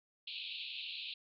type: band-pass noise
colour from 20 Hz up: pink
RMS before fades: -44 dBFS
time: 0.27-1.14 s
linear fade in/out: 5 ms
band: 2500 to 4300 Hz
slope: 96 dB/octave
effects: none